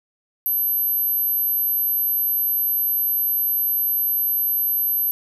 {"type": "tone", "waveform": "sine", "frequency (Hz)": 12410, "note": "G9", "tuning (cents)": -19, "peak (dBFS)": -18, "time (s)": [0.46, 5.11], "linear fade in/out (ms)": 0, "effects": []}